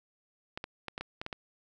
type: clicks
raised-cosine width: 0.3 ms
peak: -21 dBFS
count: 8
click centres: 0.575 / 0.641 / 0.883 / 0.979 / 1.01 / 1.215 / 1.264 / 1.328 s
effects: none